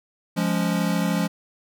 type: chord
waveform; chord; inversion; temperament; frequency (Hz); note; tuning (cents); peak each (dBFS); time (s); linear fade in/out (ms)
square; Db major; first; equal; 174.61 / 207.7 / 277.2; F3 / Ab3 / Db4; 0 / 0 / 0; -24 / -26 / -29; 0.36-1.28; 20
effects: none